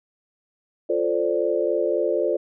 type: chord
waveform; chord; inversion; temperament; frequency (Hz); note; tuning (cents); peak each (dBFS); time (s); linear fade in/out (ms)
sine; D minor seventh; first; equal; 349.2 / 440 / 523.3 / 587.3; F4 / A4 / C5 / D5; 0 / 0 / 0 / 0; -25; 0.89-2.37; 10
effects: none